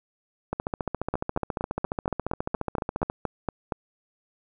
two click trains, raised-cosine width 1 ms, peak -13 / -12 dBFS, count 38 / 12, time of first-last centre 0.53-3.099 / 1.14-3.722 s, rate 14.4 / 4.26 Hz, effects none

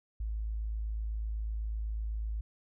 sine tone, 54 Hz, A1, 32 cents flat, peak -32 dBFS, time 0.2-2.41 s, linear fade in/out 5 ms, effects none

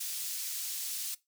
pink high-pass noise, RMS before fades -37 dBFS, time 0-1.15 s, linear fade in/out 10 ms, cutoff 5300 Hz, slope 12 dB/octave, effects noise-tail reverb RT60 0.2 s tail -20 dB re dry

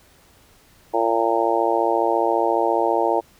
harmonic tone, 114.6 Hz, A#2, 29 cents flat, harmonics 3 / 4 / 5 / 6 / 7 / 8, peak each -24 / -24 / -24 / -24 / -24 / -24 dBFS, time 0.93-3.21 s, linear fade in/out 20 ms, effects pink hiss -54 dBFS RMS until 3.39 s

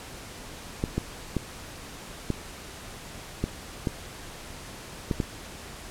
clicks, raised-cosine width 3 ms, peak -12 dBFS, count 8, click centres 0.839 / 0.98 / 1.367 / 2.303 / 3.44 / 3.872 / 5.112 / 5.202 s, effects pink hiss -42 dBFS RMS until 5.9 s + low-pass 11000 Hz 12 dB/octave

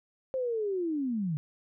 sine linear sweep, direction down, 532 to 143.3 Hz, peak -28 dBFS, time 0.34-1.37 s, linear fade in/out 0 ms, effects none

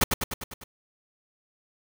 pink noise with echo, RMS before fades -20 dBFS, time 0.01-0.04 s, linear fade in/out 5 ms, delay 100 ms, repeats 6, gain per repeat -4 dB, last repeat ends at 0.64 s, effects none

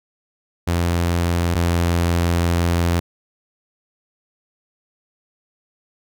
sawtooth tone pair in turn, 86 / 85.7 Hz, F2 / F2, -26 / -32 cents, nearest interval unison, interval 6 cents, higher first, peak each -13 / -12 dBFS, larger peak second, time 0.67-1.55 / 1.55-3 s, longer second, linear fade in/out 10 ms, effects none

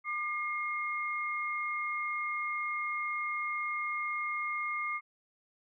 sine tone pair together, 1200 / 2138 Hz, D6 / C7, +37 / +37 cents, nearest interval minor seventh, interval 1000 cents, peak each -35 / -34 dBFS, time 0.04-5.01 s, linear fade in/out 50 ms, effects none

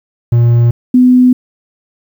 triangle / sine tone pair in turn, 118.5 / 251.1 Hz, A#2 / B3, +29 / +29 cents, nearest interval octave + minor second, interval 1300 cents, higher second, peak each -3 dBFS, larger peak neither, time 0.32-0.71 / 0.94-1.33 s, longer neither, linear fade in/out 5 ms, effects 7-bit

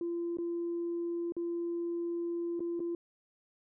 sine tone with dropouts, 342 Hz, F4, 36 cents flat, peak -31 dBFS, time 0.01-2.95 s, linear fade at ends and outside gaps 2 ms, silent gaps 0.371-0.385 / 1.322-1.366 / 2.595-2.604 / 2.795-2.802 s, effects tanh soft clip ceiling -28 dBFS

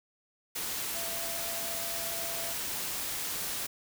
sine tone in noise, 672 Hz, E5, 33 cents sharp, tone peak -42 dBFS, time 0.94-2.53 s, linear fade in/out 10 ms, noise white, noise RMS -35 dBFS, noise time 0.55-3.67 s, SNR -10 dB, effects none

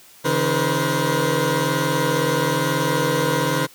20% pulse tone cluster, 138.9 / 159.9 / 478.6 / 518 Hz, C#3 / D#3 / A#4 / C5, +4 / +48 / +46 / -17 cents, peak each -19 dBFS, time 0.24-3.67 s, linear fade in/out 20 ms, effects white hiss -48 dBFS RMS until 3.74 s + high-pass 80 Hz 12 dB/octave

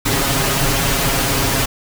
pink noise with comb filter, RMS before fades -17 dBFS, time 0.05-1.66 s, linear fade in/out 10 ms, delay 7.3 ms, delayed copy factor +0.75, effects none

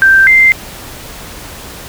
sine tone pair in turn, 1568 / 2087 Hz, G6 / C7, 0 / -5 cents, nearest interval perfect fourth, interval 495 cents, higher second, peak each -3 dBFS, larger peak neither, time 0.02-0.27 / 0.27-0.52 s, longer neither, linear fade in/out 0 ms, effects pink hiss -29 dBFS RMS until 1.88 s

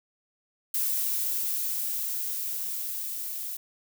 violet noise with level ramp, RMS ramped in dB -27 to -35 dBFS, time 0.74-3.57 s, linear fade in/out 5 ms, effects none

